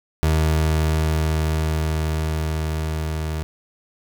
30% pulse tone with level ramp, 78.4 Hz, D#2, 14 cents sharp, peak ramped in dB -13 to -21 dBFS, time 0.23-3.43 s, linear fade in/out 0 ms, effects none

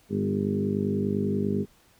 harmonic tone with a mistuned harmonic, 50.1 Hz, G1, 38 cents sharp, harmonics 2 / 3 / 4 / 5 / 6 / 7 / 8 / 9, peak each -33 / -35 / -27 / -32 / -36 / -38 / -30 / -41 dBFS, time 0.09-1.66 s, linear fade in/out 50 ms, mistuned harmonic 5, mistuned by -20 cents, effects pink hiss -60 dBFS RMS until 1.99 s

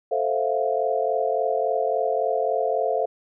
sine chord, F major seventh, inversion first, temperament equal with one note detuned, 440 / 523.3 / 659.3 / 702.9 Hz, A4 / C5 / E5 / F5, 0 / 0 / 0 / +11 cents, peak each -26 dBFS, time 0.11-3.06 s, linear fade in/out 10 ms, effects none

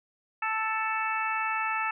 harmonic tone with a mistuned harmonic, 440 Hz, A4, in tune, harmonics 2 / 3 / 4 / 5 / 6, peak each -32 / -31 / -34 / -37 / -34 dBFS, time 0.42-1.91 s, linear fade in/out 5 ms, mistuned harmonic 5, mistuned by +20 cents, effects none

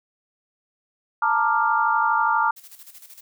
sine chord, Bb major seventh, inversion third, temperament equal with one note detuned, 880 / 932.3 / 1183.5 / 1396.9 Hz, A5 / Bb5 / D6 / F6, 0 / 0 / +13 / 0 cents, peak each -23 dBFS, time 1.22-2.51 s, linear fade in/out 5 ms
blue noise with tremolo, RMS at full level -43 dBFS, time 2.56-3.21 s, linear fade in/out 10 ms, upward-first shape square, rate 13 Hz, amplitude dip 65%
effects none

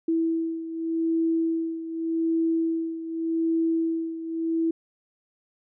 sine beating tone pair, 327.6 / 328.45 Hz, E4 / E4, -11 / -6 cents, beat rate 0.85 Hz, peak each -24 / -29 dBFS, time 0.08-4.71 s, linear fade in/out 5 ms, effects none

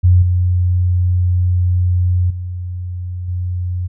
sine tone with level steps, 89.7 Hz, F2, 47 cents sharp, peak -6 / -11 / -21 / -17 dBFS, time 0.03-3.88 s, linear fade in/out 20 ms, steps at 0.22 / 2.3 / 3.28 s, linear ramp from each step 5 ms, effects none

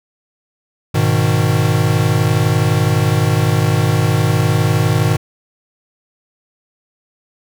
square chord, G# minor, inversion none, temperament equal, 103.83 / 123.47 / 155.56 Hz, G#2 / B2 / D#3, 0 / 0 / 0 cents, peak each -17 dBFS, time 0.94-5.17 s, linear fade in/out 10 ms, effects none

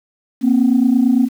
sine tone pair together, 236.2 / 265.1 Hz, A#3 / C4, +23 / +23 cents, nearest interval major second, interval 200 cents, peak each -12 dBFS, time 0.41-1.29 s, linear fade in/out 50 ms, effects tanh soft clip ceiling -5 dBFS + 7-bit

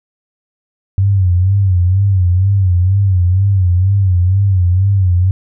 sine tone with vibrato, 94 Hz, F#2, 28 cents sharp, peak -8 dBFS, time 0.98-5.31 s, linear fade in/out 0 ms, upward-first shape sine, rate 2.1 Hz, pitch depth 110 cents each way, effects none

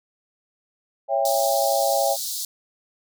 sine chord, C# diminished, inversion none, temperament just, 554.4 / 665.2 / 798.3 Hz, C#5 / E5 / G5, 0 / +16 / +31 cents, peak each -23 dBFS, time 1.08-2.17 s, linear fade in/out 50 ms
pink high-pass noise, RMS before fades -29 dBFS, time 1.25-2.45 s, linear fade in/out 2 ms, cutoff 3900 Hz, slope 48 dB/octave
effects none

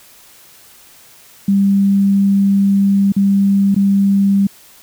sine tone with dropouts, 197.8 Hz, G3, 16 cents sharp, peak -9 dBFS, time 1.48-4.47 s, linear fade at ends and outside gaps 5 ms, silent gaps 3.122-3.164 / 3.746-3.762 s, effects white hiss -44 dBFS RMS until 4.82 s

